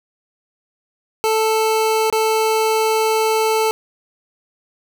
25% pulse tone with dropouts, 440 Hz, A4, in tune, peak -11 dBFS, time 1.24-3.71 s, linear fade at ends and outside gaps 0 ms, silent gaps 2.1-2.126 s, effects none

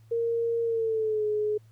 sine tone with pitch glide, 463.7 to 422.8 Hz, A#4 to G#4, -9 to +31 cents, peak -24 dBFS, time 0.11-1.58 s, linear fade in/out 10 ms, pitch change -160 cents, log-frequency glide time 0.63-1.26 s, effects added 111 Hz sine -52 dBFS peak until 1.71 s + pink hiss -68 dBFS RMS until 1.71 s

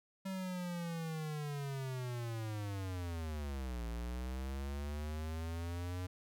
square linear two-way sweep, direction down then up, 192.7 to 56.8 to 91.6 Hz, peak -39 dBFS, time 0.25-6.07 s, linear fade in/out 10 ms, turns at 3.86 s, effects none

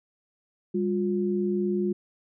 sine tone pair together, 199.74 / 355.9 Hz, G3 / F4, +33 / +33 cents, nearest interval minor seventh, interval 1000 cents, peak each -26 / -26 dBFS, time 0.74-1.93 s, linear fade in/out 10 ms, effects none

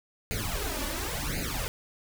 pink noise with flanger, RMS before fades -32 dBFS, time 0.31-1.68 s, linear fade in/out 0 ms, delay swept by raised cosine 0.44 to 3.44 ms, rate 0.93 Hz, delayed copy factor +1, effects none

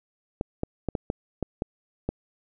clicks, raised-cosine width 2 ms, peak -13 dBFS, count 8, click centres 0.411 / 0.634 / 0.887 / 0.952 / 1.101 / 1.427 / 1.621 / 2.09 s, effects none

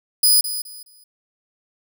10% pulse tone with echo, 4978 Hz, D#8, in tune, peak -5 dBFS, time 0.23-0.41 s, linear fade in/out 5 ms, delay 210 ms, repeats 3, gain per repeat -12 dB, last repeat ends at 1.04 s, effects none

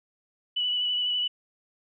sine tone with vibrato, 2960 Hz, F#7, in tune, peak -24 dBFS, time 0.56-1.28 s, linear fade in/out 10 ms, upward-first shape square, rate 12 Hz, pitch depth 15 cents each way, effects none

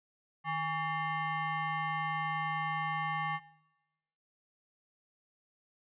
sine tone with frequency modulation, 154.8 Hz, D#3, 9 cents flat, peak -31 dBFS, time 0.44-3.4 s, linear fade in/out 50 ms, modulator 975 Hz, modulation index 1.8, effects noise-tail reverb RT60 1.0 s tail -19 dB re dry + resampled to 8000 Hz

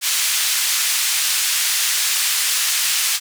white band-pass noise, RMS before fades -19 dBFS, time 0.01-3.2 s, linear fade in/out 50 ms, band 1800 to 9500 Hz, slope 12 dB/octave, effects none

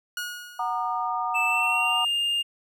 sawtooth tone with exponential decay, 1446 Hz, F#6, 40 cents flat, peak -24 dBFS, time 0.17-1.09 s, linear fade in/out 2 ms, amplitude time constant 200 ms
sine chord, D# minor, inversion first, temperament equal with one note detuned, 740 / 932.3 / 1215.4 Hz, F#5 / A#5 / D#6, 0 / 0 / -41 cents, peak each -29 dBFS, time 0.59-2.05 s, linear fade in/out 5 ms
triangle tone with pitch glide, 2641 to 2814 Hz, E7 to F7, +3 to +12 cents, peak -21 dBFS, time 1.34-2.43 s, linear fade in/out 20 ms, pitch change +109 cents, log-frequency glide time 1.46-1.99 s
effects none

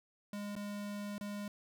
square tone with dropouts, 204.9 Hz, G#3, 23 cents flat, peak -40 dBFS, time 0.33-1.48 s, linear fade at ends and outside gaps 2 ms, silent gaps 0.554-0.563 / 1.181-1.21 s, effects none

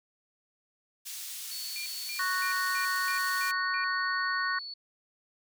pink high-pass noise, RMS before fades -40 dBFS, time 1.05-3.52 s, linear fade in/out 20 ms, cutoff 4200 Hz, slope 12 dB/octave
sine tone, 4435 Hz, C#8, in tune, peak -38 dBFS, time 1.51-4.74 s, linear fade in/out 5 ms
sine tone bursts, 2390 Hz, D7, 30 cents sharp, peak -38 dBFS, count 7, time 1.76-3.84 s, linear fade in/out 0 ms, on 100 ms, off 230 ms
harmonic tone, 370 Hz, F#4, in tune, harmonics 3 / 4 / 5, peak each -32 / -32 / -32 dBFS, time 2.19-4.59 s, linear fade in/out 5 ms
effects none

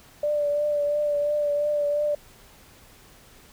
sine tone with vibrato, 587.3 Hz, D5, in tune, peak -21 dBFS, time 0.23-2.15 s, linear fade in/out 5 ms, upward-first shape triangle, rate 2.9 Hz, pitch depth 28 cents each way, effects pink hiss -52 dBFS RMS until 3.52 s

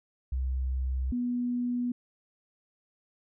sine tone pair in turn, 64.7 / 244.3 Hz, C2 / B3, -19 / -19 cents, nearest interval octave + major seventh, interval 2300 cents, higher second, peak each -27 dBFS, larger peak neither, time 0.32-1.12 / 1.12-1.92 s, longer neither, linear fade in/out 5 ms, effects none

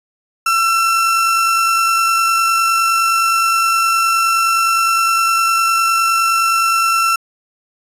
35% pulse tone with amplitude modulation, 1345 Hz, E6, 34 cents sharp, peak -9 dBFS, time 0.46-7.16 s, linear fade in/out 5 ms, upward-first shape sine, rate 49.7 Hz, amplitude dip 25%, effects resampled to 32000 Hz

